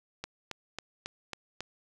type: click train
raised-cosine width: 0.2 ms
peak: -19 dBFS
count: 6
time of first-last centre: 0.24-1.606 s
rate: 3.66 Hz
effects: none